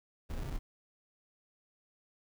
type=noise with sample-and-hold; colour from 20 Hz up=brown; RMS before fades=-37 dBFS; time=0.29-0.59 s; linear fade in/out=20 ms; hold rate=1050 Hz; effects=none